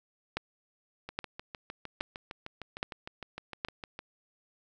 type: two click trains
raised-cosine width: 0.3 ms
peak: -15 / -24 dBFS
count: 5 / 20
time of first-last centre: 0.37-3.649 / 1.09-3.991 s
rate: 1.22 / 6.55 Hz
effects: none